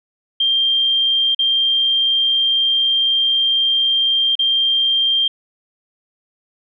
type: tone with dropouts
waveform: sine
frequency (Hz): 3181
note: G7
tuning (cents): +25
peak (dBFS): -13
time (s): 0.4-5.28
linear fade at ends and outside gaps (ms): 5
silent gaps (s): 1.348-1.39 / 4.354-4.391
effects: none